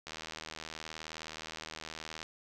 click train, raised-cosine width 0.2 ms, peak -24 dBFS, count 172, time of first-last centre 0.07-2.229 s, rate 79.2 Hz, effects none

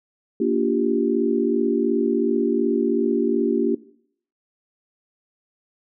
sine chord, G minor seventh, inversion first, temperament equal with one note detuned, 233.1 / 289.1 / 349.2 / 392 Hz, Bb3 / D4 / F4 / G4, 0 / -27 / 0 / 0 cents, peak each -23 dBFS, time 0.4-3.75 s, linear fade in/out 5 ms, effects noise-tail reverb RT60 0.6 s tail -18 dB re dry

